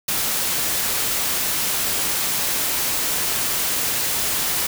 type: noise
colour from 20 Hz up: white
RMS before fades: -22 dBFS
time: 0.08-4.67 s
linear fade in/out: 5 ms
effects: none